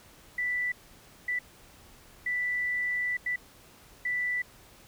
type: tone bursts at uneven times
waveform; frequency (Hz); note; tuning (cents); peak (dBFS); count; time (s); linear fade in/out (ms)
sine; 1975.5; B6; 0; -27; 5; 0.38-0.72 / 1.28-1.39 / 2.26-3.17 / 3.26-3.36 / 4.05-4.42; 5
effects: pink hiss -55 dBFS RMS until 4.87 s